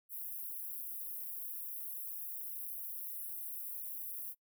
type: high-pass noise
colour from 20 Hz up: white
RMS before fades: -43 dBFS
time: 0.09-4.35 s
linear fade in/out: 50 ms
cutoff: 11000 Hz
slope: 48 dB/octave
effects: noise-tail reverb RT60 0.1 s tail -22 dB re dry